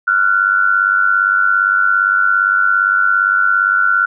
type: tone pair together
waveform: sine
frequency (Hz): 1382.5 / 1480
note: F6 / F#6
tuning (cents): -18 / 0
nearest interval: minor second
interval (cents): 118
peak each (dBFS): -13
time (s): 0.07-4.06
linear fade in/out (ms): 10
effects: none